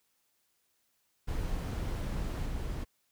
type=noise with level steps; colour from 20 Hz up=brown; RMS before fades=-34 / -36 dBFS; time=1.27-2.85 s; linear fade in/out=20 ms; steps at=2.46 s; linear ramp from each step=10 ms; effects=white hiss -75 dBFS RMS until 3.11 s